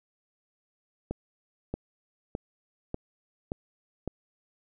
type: accelerating click train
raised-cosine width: 2 ms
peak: -18 dBFS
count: 6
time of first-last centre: 1.11-4.077 s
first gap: 630 ms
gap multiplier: 0.97
effects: none